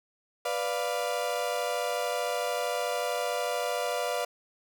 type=chord; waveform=35% pulse; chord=B diminished; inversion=none; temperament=equal; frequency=493.9 / 587.3 / 698.5 Hz; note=B4 / D5 / F5; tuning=0 / 0 / 0 cents; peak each=-31 dBFS; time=0.45-4.25 s; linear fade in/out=5 ms; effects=none